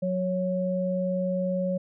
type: tone pair together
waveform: sine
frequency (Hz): 183.1 / 553.1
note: F#3 / C#5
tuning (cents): -18 / -4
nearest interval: octave + perfect fifth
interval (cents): 1914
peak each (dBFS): -27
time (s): 0.02-1.78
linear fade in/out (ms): 10
effects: none